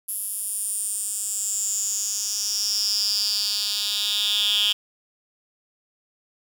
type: tone with high-pass filter sweep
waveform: 10% pulse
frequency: 206.5 Hz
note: G#3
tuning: 10 cents flat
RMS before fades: -25 dBFS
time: 0.08-4.73 s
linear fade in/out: 10 ms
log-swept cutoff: 11000 to 3200 Hz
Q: 6.7
effects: none